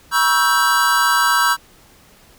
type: chord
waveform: square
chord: C# half-diminished seventh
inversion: third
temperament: equal with one note detuned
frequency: 964.6 / 1108.7 / 1318.5 / 1568 Hz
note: B5 / C#6 / E6 / G6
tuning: -41 / 0 / 0 / 0 cents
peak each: -20 / -22 / -19 / -18 dBFS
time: 0.11-1.57 s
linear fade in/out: 50 ms
effects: pink hiss -49 dBFS RMS until 2.38 s